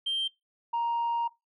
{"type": "tone pair in turn", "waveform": "sine", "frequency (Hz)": [3149, 936.2], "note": ["G7", "A#5"], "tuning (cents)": [7, 7], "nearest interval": "octave + major sixth", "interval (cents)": 2100, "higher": "first", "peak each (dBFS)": [-25, -24], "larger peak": "second", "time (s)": [[0.06, 0.28], [0.73, 1.28]], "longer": "second", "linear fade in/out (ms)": 10, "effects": ["noise-tail reverb RT60 0.2 s tail -21 dB re dry", "tanh soft clip ceiling -24 dBFS"]}